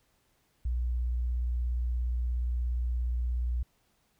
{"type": "tone with vibrato", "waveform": "sine", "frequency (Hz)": 60.5, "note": "B1", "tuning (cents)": -35, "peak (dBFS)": -27, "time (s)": [0.65, 3.63], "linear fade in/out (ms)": 5, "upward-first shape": "sine", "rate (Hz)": 17, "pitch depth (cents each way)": 25, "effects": ["pink hiss -71 dBFS RMS until 4.19 s"]}